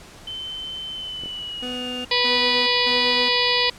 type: tone with pitch glide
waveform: sine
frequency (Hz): 3073 to 2818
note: G7 to F7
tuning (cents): -35 to +15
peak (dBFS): -29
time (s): 0.27-2.05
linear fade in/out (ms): 5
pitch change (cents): -150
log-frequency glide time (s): 0.92-1.9
type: clicks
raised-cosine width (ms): 2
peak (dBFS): -24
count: 2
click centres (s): 1.236 / 1.259
type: tone bursts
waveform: 25% pulse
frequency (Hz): 249.2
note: B3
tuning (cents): +16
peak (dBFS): -26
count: 3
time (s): 1.62-3.29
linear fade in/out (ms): 10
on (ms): 430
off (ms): 190
type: harmonic tone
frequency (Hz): 490.4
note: B4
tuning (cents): -12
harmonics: 1 / 2 / 4 / 5 / 6 / 7 / 8 / 9 / 10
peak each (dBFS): -26 / -26 / -26 / -26 / -26 / -26 / -26 / -26 / -26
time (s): 2.11-3.7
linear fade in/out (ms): 5
effects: pink hiss -44 dBFS RMS until 3.78 s + low-pass 9000 Hz 12 dB/octave